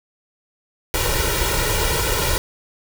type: noise with comb filter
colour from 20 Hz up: pink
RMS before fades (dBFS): -20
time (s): 0.94-2.38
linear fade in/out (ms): 0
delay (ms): 2.1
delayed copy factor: +0.85
effects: none